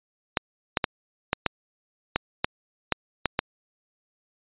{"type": "clicks", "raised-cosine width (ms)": 0.3, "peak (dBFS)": -5, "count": 10, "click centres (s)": [0.372, 0.772, 0.842, 1.331, 1.463, 2.16, 2.445, 2.923, 3.257, 3.391], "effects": ["resampled to 8000 Hz"]}